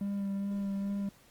triangle tone with vibrato, 198.8 Hz, G3, 25 cents sharp, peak -29 dBFS, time 0.01-1.09 s, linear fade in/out 2 ms, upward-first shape sine, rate 2.4 Hz, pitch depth 16 cents each way, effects pink hiss -61 dBFS RMS until 1.3 s + Opus 32 kbps

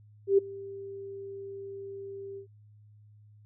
sine tone with ADSR envelope, 394.2 Hz, G4, 10 cents sharp, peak -16 dBFS, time 0.27-2.47 s, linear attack 110 ms, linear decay 12 ms, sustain -22 dB, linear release 96 ms, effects added 105 Hz sine -53 dBFS peak until 3.45 s

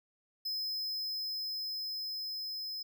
square tone with level ramp, 5100 Hz, D#8, 42 cents sharp, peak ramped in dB -34 to -38 dBFS, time 0.45-2.83 s, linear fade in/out 10 ms, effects none

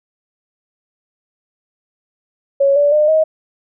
sine tone with pitch steps, 554.4 / 578.6 / 603.9 / 630.3 Hz, C#5 / D5 / D5 / D#5, 0 / -26 / +48 / +22 cents, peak -9 dBFS, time 2.6-3.24 s, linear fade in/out 10 ms, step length 160 ms, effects none

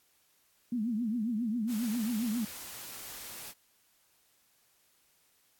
sine tone with vibrato, 227.1 Hz, A#3, 45 cents flat, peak -29 dBFS, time 0.72-2.45 s, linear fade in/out 5 ms, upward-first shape triangle, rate 7.4 Hz, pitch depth 190 cents each way
white noise, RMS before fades -44 dBFS, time 1.67-3.54 s, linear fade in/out 50 ms
effects white hiss -69 dBFS RMS until 5.59 s + AAC 64 kbps

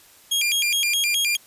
sawtooth tone with vibrato, 2800 Hz, F7, 4 cents sharp, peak -16 dBFS, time 0.31-1.37 s, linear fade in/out 10 ms, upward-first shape square, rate 4.8 Hz, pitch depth 270 cents each way, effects white hiss -51 dBFS RMS until 1.46 s + resampled to 32000 Hz

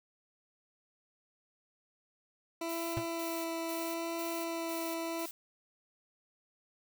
20% pulse tone with vibrato, 332.3 Hz, E4, 14 cents sharp, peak -30 dBFS, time 2.61-5.26 s, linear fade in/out 5 ms, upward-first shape sine, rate 0.77 Hz, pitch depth 11 cents each way
blue noise with tremolo, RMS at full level -45 dBFS, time 2.69-5.31 s, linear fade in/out 2 ms, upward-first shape square, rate 2 Hz, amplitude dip 70%
square tone with exponential decay, 116.5 Hz, A#2, 1 cent flat, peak -29 dBFS, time 2.97-3.06 s, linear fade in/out 0 ms, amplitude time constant 19 ms
effects none

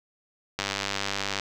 click train, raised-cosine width 0.2 ms, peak -10 dBFS, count 81, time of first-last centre 0.59-1.397 s, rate 99.1 Hz, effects none

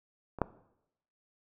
clicks, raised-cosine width 1 ms, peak -27 / -12 dBFS, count 2, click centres 0.387 / 0.417 s, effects noise-tail reverb RT60 0.8 s tail -18 dB re dry

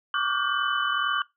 sine tone cluster, 1136 / 1178 / 1429 / 1558 / 3000 Hz, C#6 / D6 / F6 / G6 / F#7, +42 / +5 / +39 / -11 / +23 cents, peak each -30 / -28 / -28 / -30 / -31 dBFS, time 0.14-1.22 s, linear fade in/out 2 ms, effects noise-tail reverb RT60 0.2 s tail -22 dB re dry

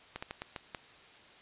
slowing click train, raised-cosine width 0.3 ms, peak -22 dBFS, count 6, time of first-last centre 0.16-0.748 s, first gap 65 ms, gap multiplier 1.3, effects white hiss -56 dBFS RMS until 1.41 s + resampled to 8000 Hz

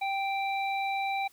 harmonic tone, 784 Hz, G5, in tune, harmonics 1 / 3 / 5, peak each -29 / -34 / -42 dBFS, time 0.01-1.28 s, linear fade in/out 10 ms, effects white hiss -61 dBFS RMS until 1.32 s

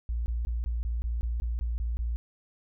sine tone bursts, 58.27 Hz, A#1, in tune, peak -27 dBFS, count 11, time 0.09-2.16 s, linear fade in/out 0 ms, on 170 ms, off 20 ms, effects none

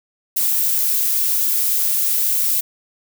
violet noise, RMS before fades -18 dBFS, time 0.36-2.61 s, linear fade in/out 10 ms, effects none

